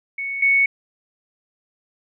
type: tone pair in turn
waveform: sine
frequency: 2217 / 2217 Hz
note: C#7 / C#7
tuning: 0 / 0 cents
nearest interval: unison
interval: 0 cents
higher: neither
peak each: -24 / -13 dBFS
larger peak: second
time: 0.18-0.42 / 0.42-0.66 s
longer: neither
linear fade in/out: 5 ms
effects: none